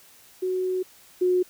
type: tone pair in turn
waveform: sine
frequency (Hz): 370 / 363.4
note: F#4 / F#4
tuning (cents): 0 / -31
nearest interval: unison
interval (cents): 31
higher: first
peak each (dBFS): -23 / -18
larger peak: second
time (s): 0.42-0.83 / 1.21-1.43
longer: first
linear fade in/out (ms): 10
effects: white hiss -53 dBFS RMS until 1.49 s